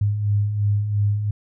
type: beating tone pair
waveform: sine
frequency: 100.6 / 103.5 Hz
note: G2 / G#2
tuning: +45 / -5 cents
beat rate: 2.9 Hz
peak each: -27 / -18 dBFS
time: 0.01-1.31 s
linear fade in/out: 5 ms
effects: none